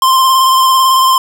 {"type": "tone with vibrato", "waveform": "square", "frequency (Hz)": 1048, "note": "C6", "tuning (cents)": 2, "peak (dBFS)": -7, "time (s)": [0.02, 1.18], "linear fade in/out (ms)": 2, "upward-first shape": "triangle", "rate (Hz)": 18, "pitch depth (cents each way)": 30, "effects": []}